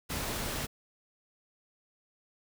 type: noise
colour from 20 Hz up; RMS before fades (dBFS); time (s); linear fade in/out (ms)
pink; -35; 0.09-0.67; 20
effects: none